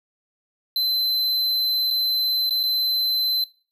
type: tone with dropouts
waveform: square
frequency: 4061 Hz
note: B7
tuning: 48 cents sharp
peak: -20 dBFS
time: 0.76-3.44 s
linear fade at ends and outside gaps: 2 ms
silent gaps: 1.905-1.909 / 2.495-2.507 / 2.632-2.636 s
effects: noise-tail reverb RT60 0.4 s tail -21 dB re dry